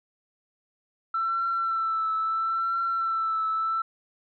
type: tone with vibrato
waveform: sine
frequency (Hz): 1334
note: E6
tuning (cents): +20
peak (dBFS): -23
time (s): 1.14-3.82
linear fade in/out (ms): 5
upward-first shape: triangle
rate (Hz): 0.75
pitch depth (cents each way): 35
effects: tanh soft clip ceiling -19 dBFS